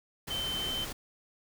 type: tone in noise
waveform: sine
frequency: 3087 Hz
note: G7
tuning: 27 cents flat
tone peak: -32 dBFS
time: 0.3-0.85 s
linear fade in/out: 10 ms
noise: pink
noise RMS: -39 dBFS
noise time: 0.27-0.93 s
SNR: +4 dB
effects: none